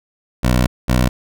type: tone pair in turn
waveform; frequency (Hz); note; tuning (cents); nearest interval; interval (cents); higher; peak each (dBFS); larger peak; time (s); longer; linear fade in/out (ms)
15% pulse; 61.8 / 62.15; B1 / B1; +2 / +12; unison; 10; second; -6; neither; 0.43-0.67 / 0.88-1.09; first; 10
effects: none